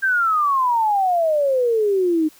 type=exponential sweep; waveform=sine; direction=down; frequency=1600 to 303.6 Hz; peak=-15 dBFS; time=0.02-2.29 s; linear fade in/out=20 ms; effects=white hiss -50 dBFS RMS until 2.39 s